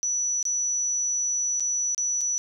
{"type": "tone with dropouts", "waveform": "sine", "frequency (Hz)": 5920, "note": "F#8", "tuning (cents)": 0, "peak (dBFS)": -23, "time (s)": [0.03, 2.38], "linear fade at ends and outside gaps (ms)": 0, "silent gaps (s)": [[0.428, 0.453], [1.598, 1.605], [1.947, 1.979], [2.209, 2.214]], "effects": []}